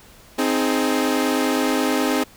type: chord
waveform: sawtooth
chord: Ab major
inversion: first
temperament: equal with one note detuned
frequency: 261.6 / 311.1 / 419.4 Hz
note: C4 / Eb4 / Ab4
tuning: 0 / 0 / +17 cents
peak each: -17 / -19 / -21 dBFS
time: 0.38-2.24 s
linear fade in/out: 10 ms
effects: pink hiss -48 dBFS RMS until 2.36 s